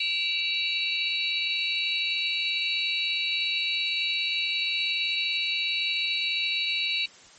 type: tone cluster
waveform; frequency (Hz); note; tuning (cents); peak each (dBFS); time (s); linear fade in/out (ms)
sine; 2320 / 2700 / 2867 / 3897 / 4437; D7 / E7 / F7 / B7 / C#8; -22 / +41 / +45 / -24 / +1; -32 / -30 / -35 / -28 / -34; 0-7.06; 5
effects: white hiss -51 dBFS RMS until 7.38 s + MP3 32 kbps